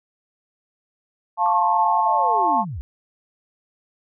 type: chord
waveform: sine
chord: F augmented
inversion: none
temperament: equal with one note detuned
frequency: 698.5 / 880 / 1080.9 Hz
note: F5 / A5 / C#6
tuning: 0 / 0 / -44 cents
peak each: -23 / -18 / -22 dBFS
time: 1.37-2.65 s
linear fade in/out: 50 ms
type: linear sweep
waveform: sine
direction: down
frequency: 1174.7 to 53.1 Hz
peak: -27 dBFS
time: 1.46-2.81 s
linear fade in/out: 0 ms
effects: none